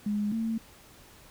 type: tone pair in turn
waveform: sine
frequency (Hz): 207.7 / 225.1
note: G#3 / A3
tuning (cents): 0 / +40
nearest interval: minor second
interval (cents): 140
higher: second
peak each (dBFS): -26 / -27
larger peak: first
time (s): 0.06-0.32 / 0.32-0.58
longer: neither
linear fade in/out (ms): 5
effects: pink hiss -54 dBFS RMS until 1.3 s